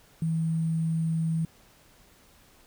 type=tone with sample-and-hold; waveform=sine; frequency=162.5 Hz; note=E3; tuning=24 cents flat; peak=-24 dBFS; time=0.22-1.45 s; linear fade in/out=2 ms; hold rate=8820 Hz; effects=pink hiss -58 dBFS RMS until 2.66 s